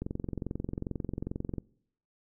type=click train; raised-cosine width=3 ms; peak=-21 dBFS; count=36; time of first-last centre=0.02-1.583 s; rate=22.4 Hz; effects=noise-tail reverb RT60 0.7 s tail -24 dB re dry